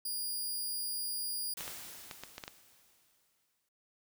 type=tone; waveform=10% pulse; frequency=4848 Hz; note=D#8; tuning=46 cents flat; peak=-28 dBFS; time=0.05-1.54 s; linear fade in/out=5 ms
type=noise with exponential decay; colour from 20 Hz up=white; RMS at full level=-42 dBFS; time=1.57-3.69 s; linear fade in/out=5 ms; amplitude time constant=460 ms
type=clicks; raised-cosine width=0.2 ms; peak=-24 dBFS; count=7; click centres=1.608 / 1.679 / 2.112 / 2.236 / 2.381 / 2.438 / 2.479 s
effects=none